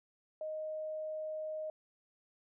sine tone, 622.3 Hz, D#5, in tune, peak -37 dBFS, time 0.41-1.7 s, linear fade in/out 2 ms, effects none

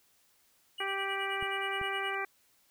triangle tone with tremolo, 2911 Hz, F#7, 29 cents flat, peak -35 dBFS, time 0.78-2.15 s, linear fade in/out 5 ms, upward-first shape sine, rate 9.5 Hz, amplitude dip 95%
harmonic tone, 391.6 Hz, G4, 2 cents flat, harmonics 1 / 2 / 3 / 4 / 5 / 6, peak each -39 / -39 / -39 / -39 / -39 / -39 dBFS, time 0.8-2.25 s, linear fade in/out 5 ms
clicks, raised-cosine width 5 ms, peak -33 dBFS, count 2, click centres 1.426 / 1.814 s
effects white hiss -68 dBFS RMS until 2.7 s

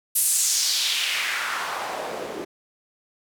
white noise with band-pass filter sweep, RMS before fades -25 dBFS, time 0.15-2.45 s, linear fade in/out 10 ms, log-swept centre 11000 to 330 Hz, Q 2, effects none

